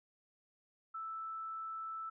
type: tone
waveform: sine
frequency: 1318.5 Hz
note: E6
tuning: in tune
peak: -40 dBFS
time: 0.94-2.1 s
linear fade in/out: 10 ms
effects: none